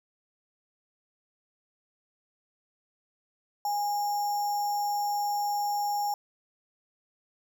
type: tone with sample-and-hold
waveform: sine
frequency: 823 Hz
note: G#5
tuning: 16 cents flat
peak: -26 dBFS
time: 3.65-6.14 s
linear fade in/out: 2 ms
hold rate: 6300 Hz
effects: none